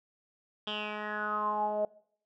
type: tone with low-pass filter sweep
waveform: 10% pulse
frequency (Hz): 210.9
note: G#3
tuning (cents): +27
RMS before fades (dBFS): -33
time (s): 0.67-1.85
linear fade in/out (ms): 2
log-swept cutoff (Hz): 3300 to 620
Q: 8.6
effects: noise-tail reverb RT60 0.6 s tail -22 dB re dry